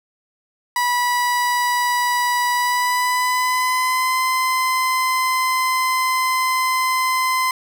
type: tone with pitch glide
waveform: 30% pulse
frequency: 977 to 1030.3 Hz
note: B5 to C6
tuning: -19 to -27 cents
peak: -14 dBFS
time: 0.76-7.51 s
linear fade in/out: 2 ms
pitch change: +92 cents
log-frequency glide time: 2.53-4.2 s
effects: none